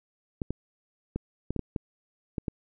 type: clicks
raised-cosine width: 3 ms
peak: -17 dBFS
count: 9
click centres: 0.418 / 0.506 / 1.16 / 1.506 / 1.563 / 1.593 / 1.762 / 2.382 / 2.482 s
effects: none